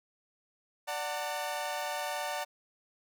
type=chord; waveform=sawtooth; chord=D major; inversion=none; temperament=equal with one note detuned; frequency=587.3 / 740 / 901.6 Hz; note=D5 / F#5 / A5; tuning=0 / 0 / +42 cents; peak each=-34 dBFS; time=0.87-2.45 s; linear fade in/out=20 ms; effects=none